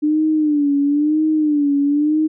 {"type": "tone with vibrato", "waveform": "sine", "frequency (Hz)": 297.2, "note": "D4", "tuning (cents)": 21, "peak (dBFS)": -13, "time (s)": [0.02, 2.28], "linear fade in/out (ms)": 20, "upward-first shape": "sine", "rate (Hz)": 1, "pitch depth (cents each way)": 87, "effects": []}